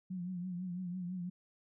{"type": "tone with vibrato", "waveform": "sine", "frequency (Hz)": 180.2, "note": "F#3", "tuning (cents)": -45, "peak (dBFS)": -37, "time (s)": [0.1, 1.3], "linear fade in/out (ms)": 10, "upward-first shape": "triangle", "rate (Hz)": 6, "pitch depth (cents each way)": 78, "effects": []}